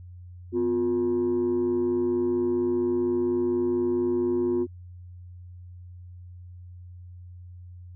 sine tone pair together, 251.8 / 356.1 Hz, B3 / F4, +34 / +34 cents, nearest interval tritone, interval 600 cents, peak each -26 / -21 dBFS, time 0.52-4.67 s, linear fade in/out 50 ms, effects tanh soft clip ceiling -19 dBFS + added 89 Hz sine -41 dBFS peak until 7.95 s

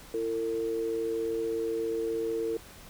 sine tone pair together, 335.9 / 452.6 Hz, E4 / A4, +33 / +49 cents, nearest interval perfect fourth, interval 516 cents, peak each -34 / -29 dBFS, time 0.14-2.57 s, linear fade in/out 2 ms, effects pink hiss -50 dBFS RMS until 2.89 s

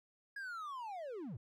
triangle linear sweep, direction down, 1668 to 92.5 Hz, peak -40 dBFS, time 0.36-1.37 s, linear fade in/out 5 ms, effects none

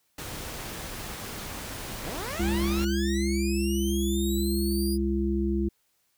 pink noise, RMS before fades -37 dBFS, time 0.18-2.85 s, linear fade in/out 5 ms
15% pulse linear sweep, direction up, 69.8 to 4929 Hz, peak -28 dBFS, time 2.02-4.98 s, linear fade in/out 50 ms
harmonic tone, 67.8 Hz, C#2, 38 cents flat, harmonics 1 / 3 / 5, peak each -28 / -28 / -28 dBFS, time 2.39-5.69 s, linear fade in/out 10 ms
effects white hiss -71 dBFS RMS until 6.17 s

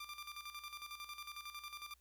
15% pulse tone with tremolo, 1187 Hz, D6, 18 cents sharp, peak -39 dBFS, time 0-1.94 s, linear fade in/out 5 ms, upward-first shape square, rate 11 Hz, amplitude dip 65%, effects added 60 Hz sine -70 dBFS peak until 2 s + white hiss -75 dBFS RMS until 2 s

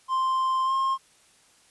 triangle tone with pitch glide, 1046.5 to 1067.3 Hz, C6 to C6, 0 to +34 cents, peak -20 dBFS, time 0.08-0.98 s, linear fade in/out 50 ms, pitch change +34 cents, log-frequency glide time 0.64-0.73 s, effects white hiss -59 dBFS RMS until 1.7 s + resampled to 24000 Hz

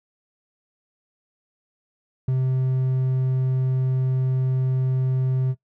triangle tone with ADSR envelope, 130 Hz, C3, 11 cents flat, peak -15 dBFS, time 2.28-5.55 s, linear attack 5 ms, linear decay 6 ms, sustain -2 dB, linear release 47 ms, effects noise-tail reverb RT60 0.1 s tail -17 dB re dry

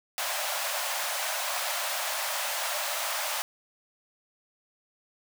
pink high-pass noise, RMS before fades -31 dBFS, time 0.18-3.42 s, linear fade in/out 0 ms, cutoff 560 Hz, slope 96 dB/octave, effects none

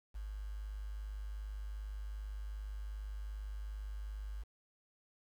sine tone with quantisation, 51.3 Hz, G#1, 21 cents flat, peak -40 dBFS, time 0.14-4.44 s, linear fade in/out 20 ms, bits 10, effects none

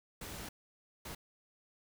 pink noise bursts at uneven times, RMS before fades -45 dBFS, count 2, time 0.21-0.49 / 1.05-1.15 s, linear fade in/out 5 ms, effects none

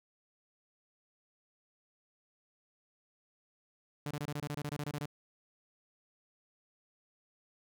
sawtooth tone bursts, 146.83 Hz, D3, in tune, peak -32 dBFS, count 14, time 4.06-5.058 s, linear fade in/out 2 ms, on 49 ms, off 24 ms, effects none

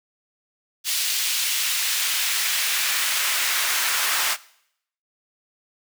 pink noise with high-pass filter sweep, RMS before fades -23 dBFS, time 0.84-4.37 s, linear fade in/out 50 ms, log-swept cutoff 3300 to 1300 Hz, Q 0.97, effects noise-tail reverb RT60 0.7 s tail -20 dB re dry

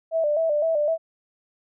sine tone with vibrato, 622 Hz, D#5, 1 cent flat, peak -19 dBFS, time 0.11-0.98 s, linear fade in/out 50 ms, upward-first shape square, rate 3.9 Hz, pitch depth 82 cents each way, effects none

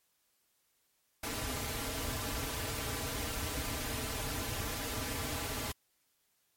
pink noise with comb filter, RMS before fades -37 dBFS, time 1.23-5.72 s, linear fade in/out 5 ms, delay 5.5 ms, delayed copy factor -0.9, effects white hiss -75 dBFS RMS until 6.56 s + MP3 64 kbps

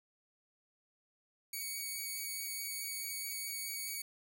5% pulse tone with vibrato, 2245 Hz, C#7, 21 cents sharp, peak -29 dBFS, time 1.53-4.02 s, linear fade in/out 5 ms, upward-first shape sine, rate 4.7 Hz, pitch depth 9 cents each way, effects none

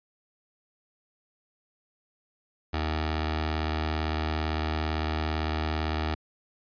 15% pulse tone with notch filter, 77.78 Hz, D#2, in tune, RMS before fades -29 dBFS, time 2.73-6.15 s, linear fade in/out 10 ms, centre 180 Hz, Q 0.68, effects resampled to 11025 Hz

